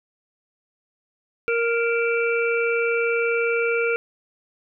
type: harmonic tone with a mistuned harmonic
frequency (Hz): 466.2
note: A#4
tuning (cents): 0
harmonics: 1 / 3 / 5 / 6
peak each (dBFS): -21 / -26 / -26 / -33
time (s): 1.48-3.96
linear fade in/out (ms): 0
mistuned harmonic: 6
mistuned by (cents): -70
effects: none